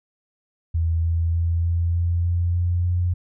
sine tone with pitch steps, 82.41 / 83.27 / 84.14 / 85.02 / 85.91 / 86.81 / 87.71 / 88.63 Hz, E2 / E2 / E2 / F2 / F2 / F2 / F2 / F2, 0 / +18 / +36 / -46 / -28 / -10 / +8 / +26 cents, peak -18 dBFS, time 0.74-3.14 s, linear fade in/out 10 ms, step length 300 ms, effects none

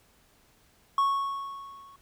triangle tone with level ramp, 1105 Hz, C#6, 6 cents flat, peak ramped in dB -18 to -48 dBFS, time 0.98-1.96 s, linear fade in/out 2 ms, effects pink hiss -63 dBFS RMS until 2.01 s

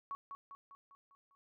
sine tone with echo, 1116 Hz, C#6, 11 cents sharp, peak -38 dBFS, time 0.11-0.15 s, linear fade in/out 0 ms, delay 200 ms, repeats 6, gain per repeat -5 dB, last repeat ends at 1.35 s, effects none

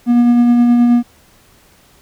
triangle tone with tremolo, 240 Hz, B3, 49 cents flat, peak -4 dBFS, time 0.06-1.03 s, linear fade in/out 50 ms, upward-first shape sine, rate 9.5 Hz, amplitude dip 25%, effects pink hiss -49 dBFS RMS until 2.01 s

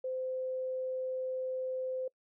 sine tone, 516 Hz, C5, 24 cents flat, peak -33 dBFS, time 0.04-2.08 s, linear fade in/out 5 ms, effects noise-tail reverb RT60 0.1 s tail -24 dB re dry

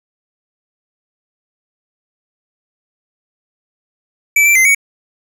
square tone with pitch steps, 2314 / 2344 / 2071 / 2240 Hz, D7 / D7 / C7 / C#7, -26 / -4 / -18 / +18 cents, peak -8 dBFS, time 4.36-4.748 s, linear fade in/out 5 ms, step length 97 ms, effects none

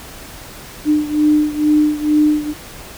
sine beating tone pair, 300.6 / 302.8 Hz, D4 / D#4, +40 / -47 cents, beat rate 2.2 Hz, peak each -13 / -16 dBFS, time 0.85-2.54 s, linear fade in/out 50 ms, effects pink hiss -35 dBFS RMS until 2.97 s

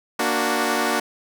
10% pulse chord, Bb augmented, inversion none, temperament equal, 233.1 / 293.7 / 370 Hz, Bb3 / D4 / F#4, 0 / 0 / 0 cents, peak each -16 dBFS, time 0.19-1 s, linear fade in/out 5 ms, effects none

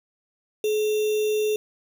sine tone with sample-and-hold, 426.5 Hz, G#4, 46 cents sharp, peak -20 dBFS, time 0.64-1.56 s, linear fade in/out 2 ms, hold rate 3150 Hz, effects none

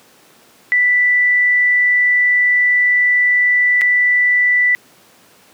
sine tone with dropouts, 1975.5 Hz, B6, in tune, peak -10 dBFS, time 0.72-4.75 s, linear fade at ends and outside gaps 0 ms, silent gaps 3.812-3.817 s, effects pink hiss -48 dBFS RMS until 5.53 s + high-pass 200 Hz 12 dB/octave

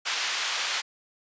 white band-pass noise, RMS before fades -29 dBFS, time 0.05-0.82 s, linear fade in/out 20 ms, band 990 to 4500 Hz, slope 12 dB/octave, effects resampled to 16000 Hz

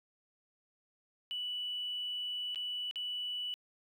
triangle tone with dropouts, 2960 Hz, F#7, in tune, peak -32 dBFS, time 1.31-3.54 s, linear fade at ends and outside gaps 0 ms, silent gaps 2.547-2.558 / 2.911-2.958 s, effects tanh soft clip ceiling -33 dBFS

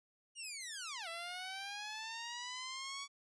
10% pulse linear two-way sweep, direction down then up, 2900 to 659.3 to 1132 Hz, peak -34 dBFS, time 0.35-3.08 s, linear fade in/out 50 ms, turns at 1.08 s, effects resampled to 22050 Hz

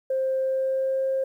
sine tone with pitch glide, 527 to 532.2 Hz, C5 to C5, +12 to +29 cents, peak -21 dBFS, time 0.1-1.24 s, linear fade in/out 5 ms, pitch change +17 cents, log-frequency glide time 0.4-1.06 s, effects tanh soft clip ceiling -17 dBFS + 10-bit

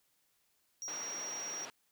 triangle tone, 5690 Hz, F8, 31 cents sharp, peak -38 dBFS, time 0.82-1.65 s, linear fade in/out 0 ms
pink band-pass noise, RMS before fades -48 dBFS, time 0.88-1.7 s, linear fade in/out 0 ms, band 420 to 3900 Hz, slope 12 dB/octave
effects white hiss -75 dBFS RMS until 1.91 s

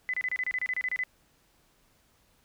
sine tone bursts, 2010 Hz, B6, 30 cents sharp, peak -27 dBFS, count 13, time 0.09-1.036 s, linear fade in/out 0 ms, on 46 ms, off 29 ms, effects pink hiss -66 dBFS RMS until 2.44 s

